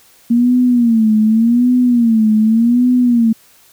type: tone with vibrato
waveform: sine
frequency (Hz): 232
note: A#3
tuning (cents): -8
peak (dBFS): -8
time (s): 0.3-3.33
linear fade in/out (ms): 10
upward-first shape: sine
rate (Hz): 0.86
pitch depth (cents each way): 130
effects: white hiss -48 dBFS RMS until 3.72 s